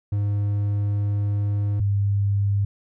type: tone pair in turn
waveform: triangle / sine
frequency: 102.2 / 100.44 Hz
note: G#2 / G2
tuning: -27 / +43 cents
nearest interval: unison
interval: 30 cents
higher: first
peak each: -18 dBFS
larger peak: neither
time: 0.12-1.8 / 1.8-2.65 s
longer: first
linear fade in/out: 5 ms
effects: none